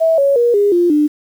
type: tone with pitch steps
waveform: sine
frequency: 651 / 557 / 476.6 / 407.7 / 348.9 / 298.5 Hz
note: E5 / C#5 / A#4 / G#4 / F4 / D4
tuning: -22 / +8 / +38 / -32 / -2 / +28 cents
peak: -9 dBFS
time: 0-1.08 s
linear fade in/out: 20 ms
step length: 180 ms
effects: 7-bit